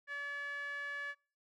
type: tone with band-pass filter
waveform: sawtooth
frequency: 572 Hz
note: D5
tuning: 46 cents flat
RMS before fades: -41 dBFS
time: 0.07-1.15 s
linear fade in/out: 50 ms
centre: 1800 Hz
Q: 7.5
effects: noise-tail reverb RT60 0.4 s tail -26 dB re dry